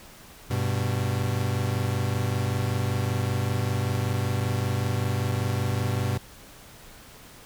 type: tone pair together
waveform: 40% pulse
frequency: 98.6 / 123.8 Hz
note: G2 / B2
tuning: +11 / +5 cents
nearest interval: major third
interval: 394 cents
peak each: -26 dBFS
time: 0.5-6.18 s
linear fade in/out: 10 ms
effects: pink hiss -48 dBFS RMS until 7.45 s